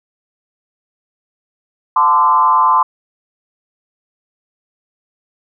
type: tone with frequency modulation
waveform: sine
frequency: 1030 Hz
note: C6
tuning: 28 cents flat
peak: -8 dBFS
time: 1.96-2.83 s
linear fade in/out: 5 ms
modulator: 149 Hz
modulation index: 0.96
effects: none